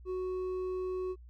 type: tone with hard clipping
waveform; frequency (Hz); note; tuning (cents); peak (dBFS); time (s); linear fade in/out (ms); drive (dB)
sine; 369.8; F#4; -1; -34; 0.05-1.16; 50; 4
effects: added 60 Hz sine -49 dBFS peak until 1.29 s